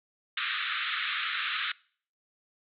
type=band-pass noise; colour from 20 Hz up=pink; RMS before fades=-32 dBFS; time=0.37-1.72 s; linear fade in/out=5 ms; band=1200 to 3900 Hz; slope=96 dB/octave; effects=noise-tail reverb RT60 0.5 s tail -24 dB re dry